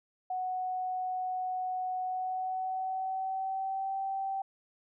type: tone with pitch glide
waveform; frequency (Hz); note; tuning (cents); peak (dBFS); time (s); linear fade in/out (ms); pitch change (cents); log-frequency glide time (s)
sine; 740 to 775.9; F#5 to G5; 0 to -18; -31; 0.3-4.42; 5; +82; 2.04-3.96
effects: none